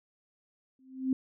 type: tone with exponential growth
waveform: sine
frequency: 261.6 Hz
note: C4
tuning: in tune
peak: -22 dBFS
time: 0.79-1.13 s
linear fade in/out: 2 ms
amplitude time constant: 73 ms
effects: none